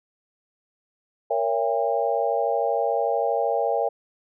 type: chord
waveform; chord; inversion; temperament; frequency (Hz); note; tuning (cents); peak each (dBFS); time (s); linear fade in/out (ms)
sine; A# diminished seventh; none; just; 466.2 / 559.4 / 671.3 / 805.5; A#4 / C#5 / E5 / G5; 0 / +16 / +31 / +47; -26; 1.3-3.89; 10
effects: none